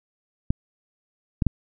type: clicks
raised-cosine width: 5 ms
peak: -8 / -8 / -6 dBFS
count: 3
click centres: 0.505 / 1.422 / 1.467 s
effects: none